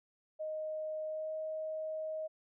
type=tone with pitch glide; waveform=sine; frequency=622.3 to 628.1 Hz; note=D#5 to D#5; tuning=0 to +16 cents; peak=-36 dBFS; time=0.39-2.28 s; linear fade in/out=20 ms; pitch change=+16 cents; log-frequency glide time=1.06-1.33 s; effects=none